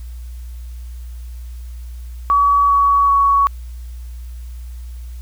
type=tone with pitch steps; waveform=sine; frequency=1136 / 1127.5 / 1119.1 Hz; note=C#6 / C#6 / C#6; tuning=+42 / +29 / +16 cents; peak=-10 dBFS; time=2.3-3.47 s; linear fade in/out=0 ms; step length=390 ms; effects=added 60 Hz sine -28 dBFS peak until 5.21 s + white hiss -51 dBFS RMS until 5.21 s